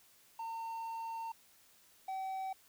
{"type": "tone pair in turn", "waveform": "triangle", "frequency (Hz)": [909, 764.4], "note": ["A#5", "G5"], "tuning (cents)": [-44, -44], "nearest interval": "minor third", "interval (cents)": 300, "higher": "first", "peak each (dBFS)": [-37, -35], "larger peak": "second", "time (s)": [[0.39, 1.32], [2.08, 2.53]], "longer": "first", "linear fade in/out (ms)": 5, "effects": ["white hiss -65 dBFS RMS until 2.68 s"]}